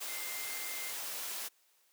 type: tone in noise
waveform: sine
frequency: 2093 Hz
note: C7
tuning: in tune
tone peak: -45 dBFS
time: 0.08-0.92 s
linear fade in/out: 20 ms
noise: white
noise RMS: -40 dBFS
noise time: 0-1.49 s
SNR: -8 dB
effects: white hiss -70 dBFS RMS until 1.92 s + high-pass 400 Hz 12 dB/octave